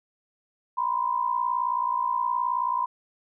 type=tone pair together; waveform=sine; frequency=968.1 / 1027 Hz; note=B5 / C6; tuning=-35 / -33 cents; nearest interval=minor second; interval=102 cents; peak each=-26 dBFS; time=0.77-2.86 s; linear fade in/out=10 ms; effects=none